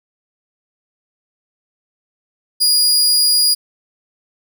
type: tone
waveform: sawtooth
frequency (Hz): 4876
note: D#8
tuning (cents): -36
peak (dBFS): -8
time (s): 2.6-3.55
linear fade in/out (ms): 20
effects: none